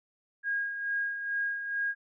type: tone with tremolo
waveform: sine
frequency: 1632 Hz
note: G#6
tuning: 31 cents flat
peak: -27 dBFS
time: 0.43-1.95 s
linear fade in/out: 50 ms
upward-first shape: sine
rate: 2.3 Hz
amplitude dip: 55%
effects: none